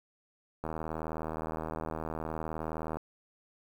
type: click train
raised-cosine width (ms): 1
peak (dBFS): -22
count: 186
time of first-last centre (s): 0.64-2.97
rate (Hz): 79.4
effects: 9-bit